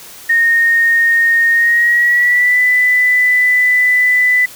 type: tone with pitch glide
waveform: sine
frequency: 1849 to 1993.2 Hz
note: A#6 to B6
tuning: -15 to +15 cents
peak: -8 dBFS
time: 0.29-4.46 s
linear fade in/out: 10 ms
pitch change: +130 cents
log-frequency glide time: 1.53-2.61 s
effects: white hiss -35 dBFS RMS until 4.55 s